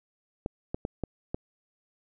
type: clicks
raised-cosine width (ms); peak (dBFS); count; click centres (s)
2; -17; 5; 0.461 / 0.745 / 0.851 / 1.037 / 1.345
effects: none